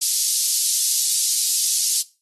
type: high-pass noise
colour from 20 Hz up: pink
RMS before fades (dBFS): -20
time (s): 0.01-2.02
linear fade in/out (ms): 10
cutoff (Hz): 4800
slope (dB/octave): 24
effects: noise-tail reverb RT60 0.3 s tail -18 dB re dry + AAC 32 kbps